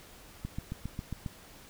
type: click train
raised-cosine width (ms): 5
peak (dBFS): -23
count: 7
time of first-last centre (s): 0.45-1.262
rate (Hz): 7.39
effects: pink hiss -53 dBFS RMS until 1.69 s